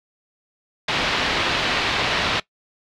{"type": "low-pass noise", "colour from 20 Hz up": "white", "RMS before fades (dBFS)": -22, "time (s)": [0.88, 2.4], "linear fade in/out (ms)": 5, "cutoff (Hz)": 3800, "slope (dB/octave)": 24, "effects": ["noise-tail reverb RT60 0.1 s tail -19 dB re dry"]}